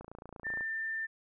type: click train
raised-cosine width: 1 ms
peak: -32 dBFS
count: 18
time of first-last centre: 0.01-0.609 s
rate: 28.4 Hz
type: tone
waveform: sine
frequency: 1789 Hz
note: A6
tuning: 28 cents sharp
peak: -33 dBFS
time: 0.44-1.07 s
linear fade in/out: 20 ms
effects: none